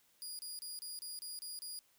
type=tone bursts; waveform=20% pulse; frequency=4867 Hz; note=D#8; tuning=39 cents flat; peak=-37 dBFS; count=8; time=0.22-1.79 s; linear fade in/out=0 ms; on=170 ms; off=30 ms; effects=white hiss -71 dBFS RMS until 1.98 s